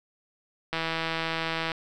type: click train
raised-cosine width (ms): 0.3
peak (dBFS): -13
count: 162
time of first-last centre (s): 0.73-1.718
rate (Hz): 163
effects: none